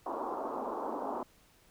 white band-pass noise, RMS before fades -37 dBFS, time 0.06-1.23 s, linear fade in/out 2 ms, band 230 to 1100 Hz, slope 48 dB/octave, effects pink hiss -64 dBFS RMS until 1.7 s

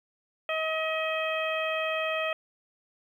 harmonic tone, 635 Hz, D#5, 35 cents sharp, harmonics 1 / 2 / 3 / 4 / 5, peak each -30 / -34 / -36 / -33 / -38 dBFS, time 0.49-2.33 s, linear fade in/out 2 ms, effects 10-bit

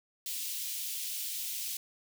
white high-pass noise, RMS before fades -37 dBFS, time 0.26-1.77 s, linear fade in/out 2 ms, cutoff 2700 Hz, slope 24 dB/octave, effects none

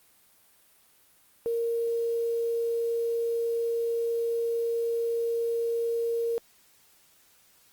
sine tone with quantisation, 464.6 Hz, A#4, 6 cents flat, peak -25 dBFS, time 1.46-6.38 s, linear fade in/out 0 ms, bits 8, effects white hiss -61 dBFS RMS until 7.72 s + Opus 32 kbps

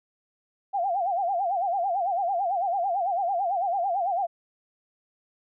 sine tone with vibrato, 740 Hz, F#5, in tune, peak -23 dBFS, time 0.73-4.27 s, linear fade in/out 20 ms, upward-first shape sine, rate 9 Hz, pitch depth 160 cents each way, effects none

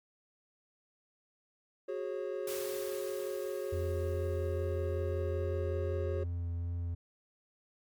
triangle chord, F# suspended second, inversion none, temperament equal with one note detuned, 370 / 415.3 / 543.9 Hz, F#4 / G#4 / C#5, 0 / 0 / -33 cents, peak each -37 dBFS, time 1.88-6.24 s, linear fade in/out 10 ms
white noise with exponential decay, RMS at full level -42 dBFS, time 2.47-6.02 s, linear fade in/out 5 ms, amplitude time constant 770 ms
triangle tone with vibrato, 86 Hz, F2, 26 cents flat, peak -31 dBFS, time 3.72-6.95 s, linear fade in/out 10 ms, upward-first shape sine, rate 2.4 Hz, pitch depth 12 cents each way
effects MP3 96 kbps

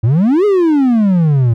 triangle exponential two-way sweep, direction up then down, 103.83 to 426.7 to 111.3 Hz, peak -6 dBFS, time 0.03-1.54 s, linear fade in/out 10 ms, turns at 0.45 s, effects none

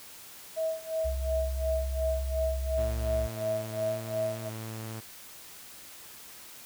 sine tone with tremolo, 643 Hz, E5, 43 cents flat, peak -26 dBFS, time 0.56-4.5 s, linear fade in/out 20 ms, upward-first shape sine, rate 2.8 Hz, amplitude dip 90%
sine tone, 65.41 Hz, C2, in tune, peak -29 dBFS, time 1.04-3.28 s, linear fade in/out 20 ms
sawtooth tone with vibrato, 111.9 Hz, A2, 30 cents sharp, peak -33 dBFS, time 2.77-5.01 s, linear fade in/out 20 ms, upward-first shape square, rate 0.89 Hz, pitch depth 16 cents each way
effects white hiss -48 dBFS RMS until 6.65 s

